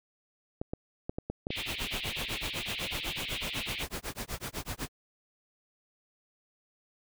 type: clicks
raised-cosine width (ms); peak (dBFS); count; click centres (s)
2; -20; 7; 0.615 / 0.735 / 1.095 / 1.185 / 1.3 / 1.469 / 1.505
type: band-pass noise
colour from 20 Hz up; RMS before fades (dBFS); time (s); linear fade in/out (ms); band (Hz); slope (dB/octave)
pink; -38; 1.5-3.84; 10; 2200 to 3900; 48
type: noise with tremolo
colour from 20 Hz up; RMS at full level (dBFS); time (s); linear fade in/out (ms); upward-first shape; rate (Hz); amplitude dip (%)
pink; -35; 1.55-4.89; 50; sine; 8; 100
effects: none